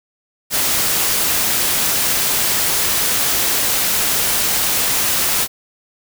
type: noise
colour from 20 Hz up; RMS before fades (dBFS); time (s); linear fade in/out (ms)
white; -17; 0.5-5.48; 50
effects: none